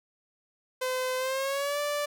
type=tone with pitch glide; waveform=sawtooth; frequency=512 to 584.7 Hz; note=C5 to D5; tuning=-38 to -8 cents; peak=-24 dBFS; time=0.81-2.06 s; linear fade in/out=10 ms; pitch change=+230 cents; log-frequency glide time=1.17-1.8 s; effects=11-bit